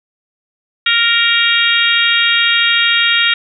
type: harmonic tone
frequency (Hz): 466.2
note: A#4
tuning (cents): 0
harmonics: 3 / 4 / 5 / 6 / 7 / 8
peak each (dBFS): -17 / -17 / -17 / -17 / -17 / -17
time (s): 0.86-3.34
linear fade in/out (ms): 5
effects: none